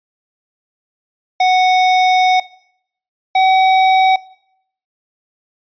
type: tone pair in turn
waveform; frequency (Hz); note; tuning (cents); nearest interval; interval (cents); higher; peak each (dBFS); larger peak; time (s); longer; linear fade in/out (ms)
square; 740 / 756.9; F#5 / F#5; 0 / +39; unison; 39; second; -10; neither; 1.4-2.4 / 3.35-4.16; first; 5
effects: noise-tail reverb RT60 0.7 s tail -20 dB re dry + resampled to 11025 Hz